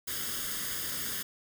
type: noise with comb filter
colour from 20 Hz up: white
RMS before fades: -35 dBFS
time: 0.07-1.23 s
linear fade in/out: 10 ms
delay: 0.6 ms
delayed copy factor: +0.7
effects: none